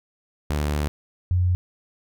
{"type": "tone pair in turn", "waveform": ["sawtooth", "sine"], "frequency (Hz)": [74, 90.13], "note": ["D2", "F#2"], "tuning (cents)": [14, -45], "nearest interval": "minor third", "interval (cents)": 341, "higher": "second", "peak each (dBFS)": [-18, -17], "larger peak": "second", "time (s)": [[0.5, 0.88], [1.31, 1.55]], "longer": "first", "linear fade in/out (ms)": 0, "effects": []}